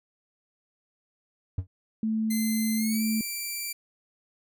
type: tone with exponential decay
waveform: triangle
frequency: 92.5 Hz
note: F#2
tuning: in tune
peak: -20 dBFS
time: 1.58-1.67 s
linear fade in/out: 5 ms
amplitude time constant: 19 ms
type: tone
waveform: sine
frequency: 220 Hz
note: A3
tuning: in tune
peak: -24 dBFS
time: 2.03-3.21 s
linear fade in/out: 2 ms
type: tone with pitch glide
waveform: 5% pulse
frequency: 2065 to 2345 Hz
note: C7 to D7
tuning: -23 to -3 cents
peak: -22 dBFS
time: 2.3-3.73 s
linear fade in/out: 10 ms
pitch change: +220 cents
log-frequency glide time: 2.76-3.03 s
effects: none